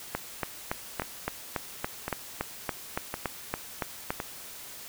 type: two click trains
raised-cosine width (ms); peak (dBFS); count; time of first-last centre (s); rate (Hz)
0.5; -13 / -16; 15 / 4; 0.15-4.105 / 1.02-4.201; 3.54 / 0.943
effects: white hiss -44 dBFS RMS until 4.88 s